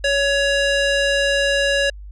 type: tone with band-pass filter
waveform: square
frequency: 560 Hz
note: C#5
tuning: 18 cents sharp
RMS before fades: -18 dBFS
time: 0.04-1.9 s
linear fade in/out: 5 ms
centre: 2500 Hz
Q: 0.64
effects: added 50 Hz sine -33 dBFS peak until 2.11 s + resampled to 24000 Hz